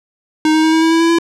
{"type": "tone with pitch steps", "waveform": "square", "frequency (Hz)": [311.1, 314.5, 318, 321.5, 325.1, 328.6, 332.3, 335.9], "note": ["D#4", "D#4", "D#4", "E4", "E4", "E4", "E4", "E4"], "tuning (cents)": [0, 19, 38, -43, -24, -5, 14, 33], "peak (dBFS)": -10, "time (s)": [0.45, 1.186], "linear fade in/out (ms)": 2, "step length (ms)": 92, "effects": ["low-pass 7000 Hz 12 dB/octave"]}